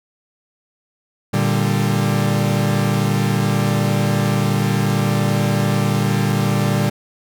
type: chord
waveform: 40% pulse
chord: G minor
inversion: first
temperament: equal with one note detuned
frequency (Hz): 115.47 / 146.83 / 196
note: Bb2 / D3 / G3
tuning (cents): -16 / 0 / 0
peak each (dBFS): -19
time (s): 1.33-6.9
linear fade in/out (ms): 10
effects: none